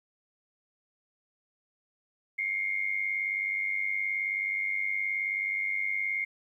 sine tone pair together, 2118 / 2217 Hz, C7 / C#7, +21 / 0 cents, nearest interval minor second, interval 79 cents, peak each -29 / -34 dBFS, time 2.38-6.25 s, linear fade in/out 10 ms, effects 11-bit

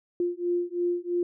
sine beating tone pair, 349.2 / 352.2 Hz, F4 / F4, 0 / +15 cents, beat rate 3 Hz, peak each -28 dBFS, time 0.2-1.23 s, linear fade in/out 2 ms, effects none

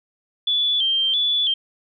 sine tone with vibrato, 3296 Hz, G#7, 14 cents flat, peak -17 dBFS, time 0.47-1.54 s, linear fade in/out 5 ms, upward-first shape square, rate 1.5 Hz, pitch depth 78 cents each way, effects none

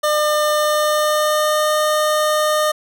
25% pulse tone with pitch glide, 602 to 610.1 Hz, D5 to D#5, +43 to -34 cents, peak -11 dBFS, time 0.03-2.72 s, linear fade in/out 10 ms, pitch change +23 cents, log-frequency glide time 0.51-1.76 s, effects none

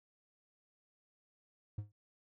triangle tone with exponential decay, 103.83 Hz, G#2, in tune, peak -32 dBFS, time 1.78-1.92 s, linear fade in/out 5 ms, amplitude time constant 30 ms, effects none

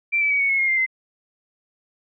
sine tone with pitch steps, 2349 / 2306 / 2264 / 2222 / 2182 / 2142 / 2102 / 2064 Hz, D7 / D7 / C#7 / C#7 / C#7 / C7 / C7 / C7, 0 / -32 / +36 / +4 / -28 / +40 / +7 / -24 cents, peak -17 dBFS, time 0.12-0.864 s, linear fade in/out 20 ms, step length 93 ms, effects none

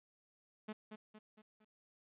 sawtooth tone with echo, 214.7 Hz, A3, 42 cents flat, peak -38 dBFS, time 0.68-0.73 s, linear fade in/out 10 ms, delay 230 ms, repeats 4, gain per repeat -6 dB, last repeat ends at 1.65 s, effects resampled to 8000 Hz + 13-bit

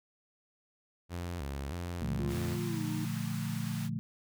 sawtooth tone with vibrato, 77.78 Hz, D#2, in tune, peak -32 dBFS, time 1.09-2.58 s, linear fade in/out 50 ms, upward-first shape square, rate 1.6 Hz, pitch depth 200 cents each way
sine chord, Bb major seventh, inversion none, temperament equal, 116.54 / 146.83 / 174.61 / 220 Hz, Bb2 / D3 / F3 / A3, 0 / 0 / 0 / 0 cents, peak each -38 dBFS, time 2.02-3.99 s, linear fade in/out 0 ms
triangle tone with pitch glide, 349.2 to 307.5 Hz, F4 to D#4, 0 to -20 cents, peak -36 dBFS, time 2.19-3.05 s, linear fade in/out 5 ms, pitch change -220 cents, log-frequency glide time 2.66-2.83 s
pink high-pass noise, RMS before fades -47 dBFS, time 2.27-3.9 s, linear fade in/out 50 ms, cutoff 840 Hz, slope 24 dB/octave
effects none

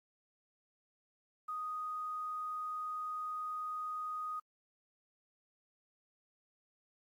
sine tone with quantisation, 1244.5 Hz, D#6, in tune, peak -37 dBFS, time 1.48-4.4 s, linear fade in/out 10 ms, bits 11, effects AAC 64 kbps

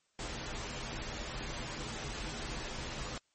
pink noise with comb filter, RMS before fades -40 dBFS, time 0.19-3.18 s, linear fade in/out 2 ms, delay 11 ms, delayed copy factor -0.6, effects white hiss -75 dBFS RMS until 3.34 s + MP3 32 kbps

